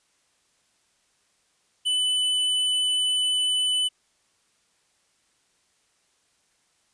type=tone with hard clipping; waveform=triangle; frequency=2998 Hz; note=F#7; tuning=22 cents sharp; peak=-22 dBFS; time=1.85-3.89 s; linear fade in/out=20 ms; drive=18 dB; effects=white hiss -67 dBFS RMS until 6.93 s + resampled to 22050 Hz